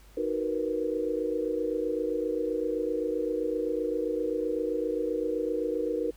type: chord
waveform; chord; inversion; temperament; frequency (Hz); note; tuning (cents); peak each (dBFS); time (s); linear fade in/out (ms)
sine; B major seventh; first; equal; 311.1 / 370 / 466.2 / 493.9; D#4 / F#4 / A#4 / B4; 0 / 0 / 0 / 0; -33 / -35 / -30 / -33; 0.17-6.11; 5
effects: added 50 Hz sine -52 dBFS peak until 6.16 s + pink hiss -59 dBFS RMS until 6.16 s